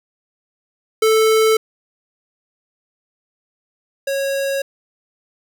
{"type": "tone pair in turn", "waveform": "square", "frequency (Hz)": [440, 549.5], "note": ["A4", "C#5"], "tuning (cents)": [0, -15], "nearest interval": "major third", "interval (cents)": 385, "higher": "second", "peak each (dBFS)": [-12, -19], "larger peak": "first", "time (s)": [[1.02, 1.57], [4.07, 4.62]], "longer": "neither", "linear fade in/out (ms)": 5, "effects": []}